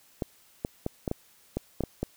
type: clicks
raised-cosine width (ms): 2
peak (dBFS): -15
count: 9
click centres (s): 0.222 / 0.649 / 0.864 / 1.078 / 1.114 / 1.57 / 1.807 / 1.837 / 2.03
effects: white hiss -60 dBFS RMS until 2.16 s